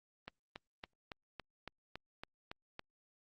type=click train; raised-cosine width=0.3 ms; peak=-28 dBFS; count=10; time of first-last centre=0.28-2.794 s; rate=3.58 Hz; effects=Opus 32 kbps